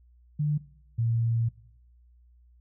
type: tone pair in turn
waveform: sine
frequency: 148.9 / 115.37 Hz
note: D3 / A#2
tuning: +24 / -17 cents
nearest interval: major third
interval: 441 cents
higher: first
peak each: -23 dBFS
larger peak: neither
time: 0.39-0.58 / 0.98-1.49 s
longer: second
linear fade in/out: 10 ms
effects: noise-tail reverb RT60 0.7 s tail -19 dB re dry + added 60 Hz sine -55 dBFS peak until 2.6 s